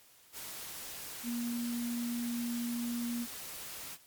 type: tone in noise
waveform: sine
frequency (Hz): 237.6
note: A#3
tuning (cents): +33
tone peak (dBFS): -33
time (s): 1.23-3.27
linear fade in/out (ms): 50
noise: white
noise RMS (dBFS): -44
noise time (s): 0.32-3.98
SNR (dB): +8
effects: white hiss -61 dBFS RMS until 4.06 s + MP3 96 kbps